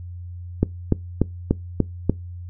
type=click train; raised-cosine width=3 ms; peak=-3 dBFS; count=6; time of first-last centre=0.63-2.096 s; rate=3.41 Hz; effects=noise-tail reverb RT60 0.2 s tail -22 dB re dry + added 88 Hz sine -32 dBFS peak until 2.49 s